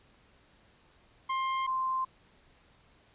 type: tone pair in turn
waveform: 40% pulse / sine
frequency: 1057 / 1044.9 Hz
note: C6 / C6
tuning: +17 / -3 cents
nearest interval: unison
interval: 20 cents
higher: first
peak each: -28 dBFS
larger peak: neither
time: 1.29-1.67 / 1.67-2.05 s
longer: neither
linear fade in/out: 10 ms
effects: pink hiss -63 dBFS RMS until 3.14 s + resampled to 8000 Hz